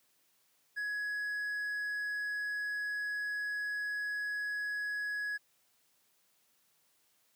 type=tone; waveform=triangle; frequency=1676 Hz; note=G#6; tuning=15 cents sharp; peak=-32 dBFS; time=0.76-5.38 s; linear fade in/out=20 ms; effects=white hiss -72 dBFS RMS until 7.35 s + high-pass 100 Hz 12 dB/octave